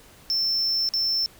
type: tone with dropouts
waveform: triangle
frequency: 5350 Hz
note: E8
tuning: 25 cents sharp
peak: -20 dBFS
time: 0.3-1.26 s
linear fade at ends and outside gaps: 0 ms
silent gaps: 0.889-0.937 s
effects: pink hiss -51 dBFS RMS until 1.39 s